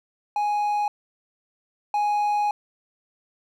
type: tone pair in turn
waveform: triangle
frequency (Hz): 830.6 / 830.6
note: G#5 / G#5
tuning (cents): 0 / 0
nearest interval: unison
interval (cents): 0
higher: neither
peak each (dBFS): -19 / -18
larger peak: second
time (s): 0.36-0.88 / 1.94-2.51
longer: second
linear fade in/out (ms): 2
effects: none